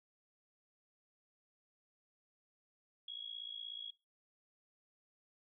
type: tone with amplitude modulation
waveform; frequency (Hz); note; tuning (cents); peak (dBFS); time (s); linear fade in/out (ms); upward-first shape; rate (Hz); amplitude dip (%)
sine; 3322; G#7; 0; -40; 3.08-3.91; 5; sine; 56.6; 80
effects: noise-tail reverb RT60 0.3 s tail -22 dB re dry